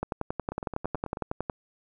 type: two click trains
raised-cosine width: 1 ms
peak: -15 / -21 dBFS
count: 17 / 7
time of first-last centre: 0.03-1.498 / 0.52-1.171 s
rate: 10.9 / 9.21 Hz
effects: none